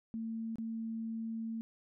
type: tone with dropouts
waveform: sine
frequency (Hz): 225.3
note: A3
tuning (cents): +41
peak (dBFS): -36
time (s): 0.14-1.61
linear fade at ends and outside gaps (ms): 0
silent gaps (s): 0.557-0.584
effects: none